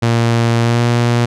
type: tone with pitch glide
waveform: sawtooth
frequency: 116.54 to 119.33 Hz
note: A#2 to A#2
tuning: 0 to +41 cents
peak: -7 dBFS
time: 0.02-1.26 s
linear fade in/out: 10 ms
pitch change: +41 cents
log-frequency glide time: 0.62-0.82 s
effects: low-pass 7000 Hz 12 dB/octave